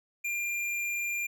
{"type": "tone with tanh clipping", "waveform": "sine", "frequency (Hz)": 2394, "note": "D7", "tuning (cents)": 33, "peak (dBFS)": -31, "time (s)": [0.24, 1.27], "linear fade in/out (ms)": 10, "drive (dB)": 18, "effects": []}